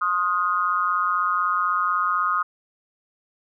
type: tone with amplitude modulation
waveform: sine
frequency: 1245 Hz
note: D#6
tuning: 1 cent sharp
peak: -15 dBFS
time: 0.01-2.43 s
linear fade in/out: 10 ms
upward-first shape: sine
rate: 184 Hz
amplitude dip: 95%
effects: none